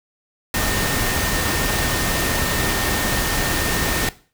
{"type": "tone in noise", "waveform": "sine", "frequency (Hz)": 1826, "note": "A#6", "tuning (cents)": -36, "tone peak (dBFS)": -27, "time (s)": [0.54, 4.09], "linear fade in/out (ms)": 2, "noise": "pink", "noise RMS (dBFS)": -21, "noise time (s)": [0.54, 4.09], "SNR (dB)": -9, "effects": ["noise-tail reverb RT60 0.4 s tail -18 dB re dry"]}